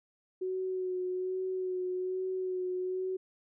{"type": "tone with vibrato", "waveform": "sine", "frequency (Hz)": 370, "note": "F#4", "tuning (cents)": 0, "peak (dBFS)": -31, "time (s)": [0.41, 3.17], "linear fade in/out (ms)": 10, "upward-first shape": "sine", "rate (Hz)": 1.2, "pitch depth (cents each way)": 21, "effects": []}